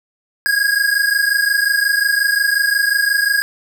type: tone pair together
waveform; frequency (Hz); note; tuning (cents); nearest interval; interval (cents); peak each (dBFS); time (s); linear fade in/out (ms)
square; 1629.4 / 1655; G#6 / G#6; -33 / -6; unison; 27; -17; 0.46-3.42; 0
effects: none